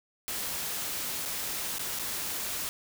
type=noise with dropouts; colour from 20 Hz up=white; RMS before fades=-34 dBFS; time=0.28-2.69 s; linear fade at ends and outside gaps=0 ms; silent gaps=1.253-1.258 / 1.784-1.793 / 1.989-1.995 s; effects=none